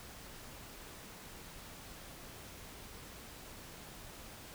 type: silence
effects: pink hiss -51 dBFS RMS until 4.54 s